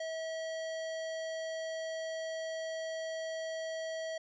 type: tone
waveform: square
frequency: 645 Hz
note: E5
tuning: 38 cents flat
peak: -37 dBFS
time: 0-4.18 s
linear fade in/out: 5 ms
effects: resampled to 16000 Hz